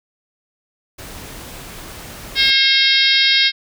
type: noise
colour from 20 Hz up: pink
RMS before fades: -34 dBFS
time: 0.98-2.51 s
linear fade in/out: 10 ms
type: harmonic tone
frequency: 538 Hz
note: C5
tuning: 48 cents sharp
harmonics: 3 / 4 / 5 / 6 / 7 / 8 / 9 / 10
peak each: -22 / -18 / -24 / -18 / -16 / -22 / -20 / -24 dBFS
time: 2.35-3.52 s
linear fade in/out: 50 ms
effects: none